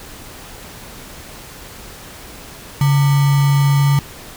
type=tone with sample-and-hold; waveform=sine; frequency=140.7 Hz; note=C#3; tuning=26 cents sharp; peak=-10 dBFS; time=2.81-3.99 s; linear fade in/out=2 ms; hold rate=1050 Hz; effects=pink hiss -36 dBFS RMS until 4.36 s